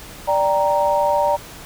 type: chord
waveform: sine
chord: G minor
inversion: second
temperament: equal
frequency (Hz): 587.3 / 784 / 932.3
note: D5 / G5 / Bb5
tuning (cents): 0 / 0 / 0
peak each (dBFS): -18 / -23 / -18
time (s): 0.27-1.37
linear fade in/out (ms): 20
effects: pink hiss -38 dBFS RMS until 1.65 s